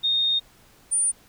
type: tone pair in turn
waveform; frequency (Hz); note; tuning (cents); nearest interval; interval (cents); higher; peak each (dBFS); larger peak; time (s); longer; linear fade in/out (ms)
sine; 3689 / 9296; A#7 / D9; -19 / -19; octave + major third; 1600; second; -19; neither; 0.03-0.4 / 0.91-1.12; first; 20
effects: pink hiss -55 dBFS RMS until 1.28 s